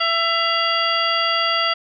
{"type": "harmonic tone with a mistuned harmonic", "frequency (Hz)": 668, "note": "E5", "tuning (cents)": 23, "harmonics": [1, 2, 3, 4, 5, 7], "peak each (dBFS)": [-26, -21, -25, -24, -25, -25], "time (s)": [0, 1.74], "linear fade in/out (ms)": 10, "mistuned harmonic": 4, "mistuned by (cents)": 83, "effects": []}